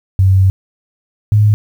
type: tone pair in turn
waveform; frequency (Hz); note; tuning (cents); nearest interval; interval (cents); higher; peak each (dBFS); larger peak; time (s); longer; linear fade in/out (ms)
sine; 95.3 / 105.33; G2 / G#2; -48 / +25; major second; 173; second; -6; neither; 0.19-0.5 / 1.32-1.54; first; 0
effects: 7-bit